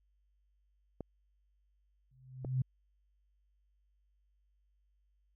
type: clicks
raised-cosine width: 2 ms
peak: -27 dBFS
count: 2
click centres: 1.007 / 2.448 s
type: tone with exponential growth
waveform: sine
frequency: 129.5 Hz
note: C3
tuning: 17 cents flat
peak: -26 dBFS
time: 2.11-2.62 s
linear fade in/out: 5 ms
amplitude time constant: 110 ms
effects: added 50 Hz sine -70 dBFS peak until 5.35 s